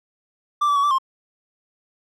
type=tone with pitch steps; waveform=triangle; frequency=1176 / 1155 / 1124 / 1166 / 1061 Hz; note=D6 / D6 / C#6 / D6 / C6; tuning=+2 / -29 / +24 / -13 / +24 cents; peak=-14 dBFS; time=0.61-0.985 s; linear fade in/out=10 ms; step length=75 ms; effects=none